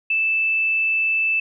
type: tone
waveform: sine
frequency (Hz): 2637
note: E7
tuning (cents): 0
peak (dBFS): -17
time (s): 0.1-1.4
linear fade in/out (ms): 5
effects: none